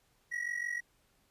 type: ring-modulated tone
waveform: triangle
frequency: 1916 Hz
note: A#6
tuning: 47 cents sharp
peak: -29 dBFS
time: 0.31-0.81 s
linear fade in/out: 20 ms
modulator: 23.1 Hz
effects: pink hiss -71 dBFS RMS until 1.3 s + resampled to 32000 Hz